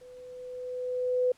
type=tone with level ramp; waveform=sine; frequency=501 Hz; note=B4; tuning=25 cents sharp; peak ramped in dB=-47 to -21 dBFS; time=0.01-1.32 s; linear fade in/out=5 ms; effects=pink hiss -62 dBFS RMS until 1.37 s + low-pass 10000 Hz 12 dB/octave